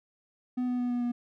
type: tone with pitch steps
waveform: triangle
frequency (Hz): 249.8 / 247.6 / 245.5 / 243.4 / 241.3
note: B3 / B3 / B3 / B3 / B3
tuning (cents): +20 / +5 / -10 / -25 / -40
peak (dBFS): -25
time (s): 0.57-1.12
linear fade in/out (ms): 10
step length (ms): 110
effects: none